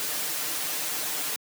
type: noise with comb filter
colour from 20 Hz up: white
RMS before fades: -30 dBFS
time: 0-1.36 s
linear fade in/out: 0 ms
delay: 6.6 ms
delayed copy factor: +0.85
effects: high-pass 200 Hz 12 dB/octave